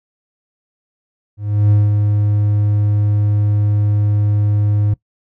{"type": "tone with ADSR envelope", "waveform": "triangle", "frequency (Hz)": 103.83, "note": "G#2", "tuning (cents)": 0, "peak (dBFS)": -6, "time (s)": [1.37, 4.94], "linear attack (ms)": 340, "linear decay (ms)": 190, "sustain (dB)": -4, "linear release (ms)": 6, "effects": ["noise-tail reverb RT60 0.1 s tail -20 dB re dry"]}